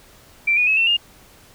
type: tone with pitch steps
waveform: sine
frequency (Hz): 2349 / 2460 / 2576 / 2698 / 2826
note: D7 / D#7 / E7 / E7 / F7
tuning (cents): 0 / -20 / -41 / +40 / +20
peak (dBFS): -14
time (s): 0.47-0.97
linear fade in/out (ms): 10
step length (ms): 100
effects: pink hiss -49 dBFS RMS until 1.54 s